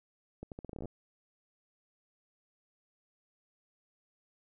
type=accelerating click train; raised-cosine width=2 ms; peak=-29 dBFS; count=13; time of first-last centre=0.43-0.856 s; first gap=88 ms; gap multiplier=0.81; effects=none